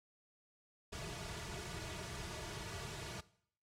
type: noise with comb filter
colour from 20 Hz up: pink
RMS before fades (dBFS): -45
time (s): 0.92-3.21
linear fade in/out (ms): 10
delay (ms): 3.8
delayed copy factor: -0.9
effects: noise-tail reverb RT60 0.6 s tail -18 dB re dry + low-pass 8000 Hz 12 dB/octave